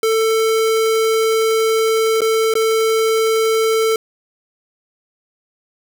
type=tone with dropouts; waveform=square; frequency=444.6 Hz; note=A4; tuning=18 cents sharp; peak=-14 dBFS; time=0.03-3.96 s; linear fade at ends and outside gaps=2 ms; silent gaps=2.207-2.217 / 2.539-2.553 s; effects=7-bit